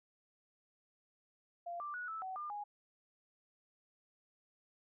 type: tone with pitch steps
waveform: sine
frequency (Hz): 692 / 1179 / 1464 / 1312 / 754 / 1202 / 826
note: F5 / D6 / F#6 / E6 / F#5 / D6 / G#5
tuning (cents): -16 / +6 / -19 / -9 / +32 / +40 / -10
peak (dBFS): -40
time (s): 1.66-2.64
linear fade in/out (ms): 10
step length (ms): 140
effects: none